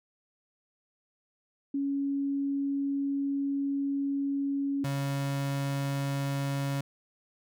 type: tone pair in turn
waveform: sine / 35% pulse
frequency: 278.7 / 139.08 Hz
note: C#4 / C#3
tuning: +9 / +6 cents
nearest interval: octave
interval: 1203 cents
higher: first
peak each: -27 dBFS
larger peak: neither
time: 1.74-4.84 / 4.84-6.81 s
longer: first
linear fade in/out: 5 ms
effects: none